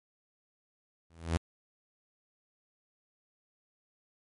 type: tone with exponential growth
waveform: sawtooth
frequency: 82.7 Hz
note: E2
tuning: 6 cents sharp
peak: -20 dBFS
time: 1.1-1.37 s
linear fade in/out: 0 ms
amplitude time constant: 58 ms
effects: MP3 48 kbps